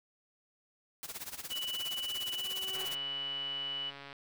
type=noise with tremolo; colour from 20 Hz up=white; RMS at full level=-40 dBFS; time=1.03-2.95 s; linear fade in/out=0 ms; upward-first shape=sine; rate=17 Hz; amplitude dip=85%
type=tone; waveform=sine; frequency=2960 Hz; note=F#7; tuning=in tune; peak=-35 dBFS; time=1.5-3.91 s; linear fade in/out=20 ms
type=tone with exponential growth; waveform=sawtooth; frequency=379.1 Hz; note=F#4; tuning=42 cents sharp; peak=-39 dBFS; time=1.79-2.85 s; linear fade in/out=0 ms; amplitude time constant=230 ms
type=click train; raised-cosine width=0.3 ms; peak=-31 dBFS; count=194; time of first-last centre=2.75-4.129 s; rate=140 Hz
effects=none